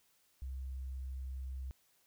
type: tone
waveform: sine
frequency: 65.41 Hz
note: C2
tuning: in tune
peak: -39 dBFS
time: 0.42-1.71 s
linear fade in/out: 0 ms
effects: white hiss -72 dBFS RMS until 2.06 s